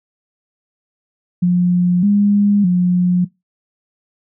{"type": "tone with pitch steps", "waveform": "sine", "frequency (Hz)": [177.8, 203.8, 179], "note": ["F3", "G#3", "F3"], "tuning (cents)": [31, -32, 43], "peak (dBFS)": -10, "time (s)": [1.42, 3.25], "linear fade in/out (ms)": 10, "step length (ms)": 610, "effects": ["noise-tail reverb RT60 0.2 s tail -21 dB re dry"]}